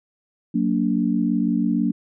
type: chord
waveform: sine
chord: Gb augmented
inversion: none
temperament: just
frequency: 185 / 231.2 / 289.1 Hz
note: Gb3 / Bb3 / D4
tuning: 0 / -14 / -27 cents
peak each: -23 / -21 / -23 dBFS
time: 0.54-1.92 s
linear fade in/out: 10 ms
effects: none

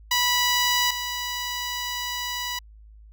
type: tone pair in turn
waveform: 10% pulse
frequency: 981 / 981 Hz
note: B5 / B5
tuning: -12 / -12 cents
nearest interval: unison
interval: 0 cents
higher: neither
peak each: -11 / -19 dBFS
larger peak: first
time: 0.11-0.91 / 0.91-2.59 s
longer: second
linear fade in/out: 5 ms
effects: added 53 Hz sine -45 dBFS peak until 3.12 s

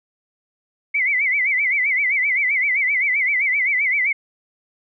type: tone with vibrato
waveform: sine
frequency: 2147 Hz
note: C7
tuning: 44 cents sharp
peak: -16 dBFS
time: 0.94-4.13 s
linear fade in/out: 10 ms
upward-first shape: sine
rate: 7.7 Hz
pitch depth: 140 cents each way
effects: none

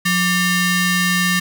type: ring-modulated tone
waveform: sawtooth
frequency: 987.8 Hz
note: B5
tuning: in tune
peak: -8 dBFS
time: 0.05-1.4 s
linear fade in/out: 10 ms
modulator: 808 Hz
effects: none

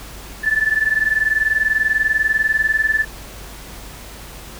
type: tone pair together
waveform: sine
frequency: 1739.8 / 1760 Hz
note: A6 / A6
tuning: -20 / 0 cents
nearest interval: unison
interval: 20 cents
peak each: -18 / -17 dBFS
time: 0.43-3.05 s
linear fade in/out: 20 ms
effects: added 50 Hz sine -37 dBFS peak until 4.59 s + pink hiss -37 dBFS RMS until 4.59 s

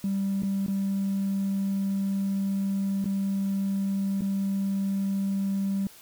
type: tone with dropouts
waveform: triangle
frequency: 196 Hz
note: G3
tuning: in tune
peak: -21 dBFS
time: 0.04-5.87 s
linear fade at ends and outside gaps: 2 ms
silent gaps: 0.422-0.432 / 0.664-0.681 / 3.044-3.056 / 4.209-4.219 s
effects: tanh soft clip ceiling -21 dBFS + white hiss -51 dBFS RMS until 6.01 s

